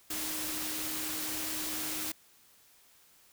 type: tone in noise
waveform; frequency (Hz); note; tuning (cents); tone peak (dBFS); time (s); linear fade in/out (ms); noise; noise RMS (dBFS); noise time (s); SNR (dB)
sine; 311.1; D#4; 0; -43; 0.1-2.12; 5; white; -36; 0.1-2.12; -10
effects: white hiss -62 dBFS RMS until 3.32 s